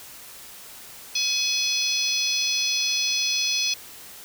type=harmonic tone; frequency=846 Hz; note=G#5; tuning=32 cents sharp; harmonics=3 / 4 / 5 / 6 / 7; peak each=-28 / -28 / -28 / -28 / -28 dBFS; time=1.15-3.74 s; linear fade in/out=5 ms; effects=white hiss -43 dBFS RMS until 4.24 s